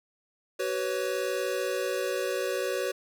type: chord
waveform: square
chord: F# suspended fourth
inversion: none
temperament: equal with one note detuned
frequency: 378.2 / 493.9 / 554.4 Hz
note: F#4 / B4 / C#5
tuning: +38 / 0 / 0 cents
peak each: -33 dBFS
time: 0.59-2.92 s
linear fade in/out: 10 ms
effects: none